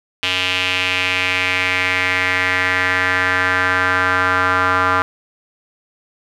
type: tone with band-pass filter sweep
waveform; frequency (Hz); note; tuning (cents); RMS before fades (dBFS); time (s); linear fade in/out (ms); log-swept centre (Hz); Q
square; 91.9; F#2; -11; -17; 0.23-5.02; 0; 2900 to 1300; 3.5
effects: none